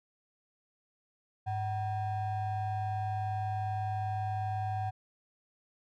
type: ring-modulated tone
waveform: triangle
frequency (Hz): 428.7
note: A4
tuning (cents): -45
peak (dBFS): -26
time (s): 1.46-4.91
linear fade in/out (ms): 20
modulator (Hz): 326
effects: none